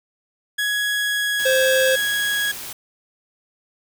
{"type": "tone with pitch glide", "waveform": "30% pulse", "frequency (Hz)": [1672, 1658.5], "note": ["G#6", "G#6"], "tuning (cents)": [11, -3], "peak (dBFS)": -17, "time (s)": [0.58, 2.52], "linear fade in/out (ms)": 10, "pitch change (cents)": -14, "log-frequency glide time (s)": [0.75, 2.11]}
{"type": "noise", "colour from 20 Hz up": "white", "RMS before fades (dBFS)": -33, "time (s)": [1.39, 2.73], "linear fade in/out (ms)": 5}
{"type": "tone", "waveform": "square", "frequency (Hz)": 523.3, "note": "C5", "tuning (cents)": 0, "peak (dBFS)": -17, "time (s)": [1.45, 1.96], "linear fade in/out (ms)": 10}
{"effects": []}